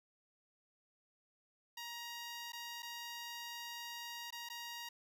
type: tone with dropouts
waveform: 10% pulse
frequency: 944 Hz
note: A#5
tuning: 22 cents sharp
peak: -36 dBFS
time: 1.77-4.89 s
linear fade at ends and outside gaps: 5 ms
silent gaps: 2.521-2.531 / 2.823-2.828 / 4.306-4.324 / 4.489-4.499 s
effects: none